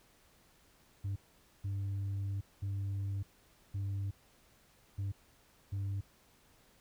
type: tone bursts at uneven times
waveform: sine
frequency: 98.7 Hz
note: G2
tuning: 12 cents sharp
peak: -31 dBFS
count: 6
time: 1.04-1.16 / 1.64-2.41 / 2.62-3.23 / 3.74-4.11 / 4.98-5.12 / 5.72-6.01 s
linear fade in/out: 10 ms
effects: tanh soft clip ceiling -33 dBFS + pink hiss -66 dBFS RMS until 6.8 s

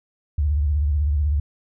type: tone with vibrato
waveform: sine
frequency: 73.42 Hz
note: D2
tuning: in tune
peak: -17 dBFS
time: 0.38-1.4 s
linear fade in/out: 5 ms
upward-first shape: sine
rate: 16 Hz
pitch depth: 130 cents each way
effects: none

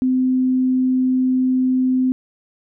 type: tone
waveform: sine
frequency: 256.9 Hz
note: C4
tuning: 32 cents flat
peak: -14 dBFS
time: 0.02-2.12 s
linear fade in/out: 0 ms
effects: none

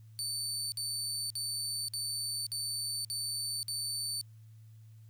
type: tone bursts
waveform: 25% pulse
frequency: 4537 Hz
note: C#8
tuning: 39 cents sharp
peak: -29 dBFS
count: 7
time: 0.19-4.212 s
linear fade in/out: 0 ms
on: 530 ms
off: 52 ms
effects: added 110 Hz sine -51 dBFS peak until 5.09 s + white hiss -73 dBFS RMS until 5.09 s

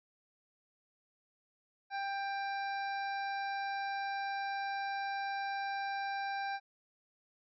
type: harmonic tone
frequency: 791 Hz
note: G5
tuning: 15 cents sharp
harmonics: 1 / 2 / 3 / 5 / 6 / 7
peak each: -36 / -41 / -47 / -51 / -56 / -56 dBFS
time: 1.9-6.6 s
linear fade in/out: 50 ms
effects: none

